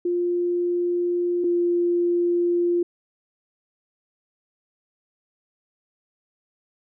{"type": "tone pair in turn", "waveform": "sine", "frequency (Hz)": [350.9, 348.1], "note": ["F4", "F4"], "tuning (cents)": [8, -6], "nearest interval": "unison", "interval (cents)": 14, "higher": "first", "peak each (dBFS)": [-20, -18], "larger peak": "second", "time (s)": [[0.05, 1.44], [1.44, 2.83]], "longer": "neither", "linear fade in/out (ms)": 5, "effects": []}